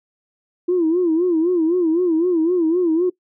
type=tone with vibrato; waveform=sine; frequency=340 Hz; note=F4; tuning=46 cents flat; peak=-13 dBFS; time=0.68-3.1 s; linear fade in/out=10 ms; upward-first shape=sine; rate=3.9 Hz; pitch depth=130 cents each way; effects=noise-tail reverb RT60 0.1 s tail -21 dB re dry + tanh soft clip ceiling -10 dBFS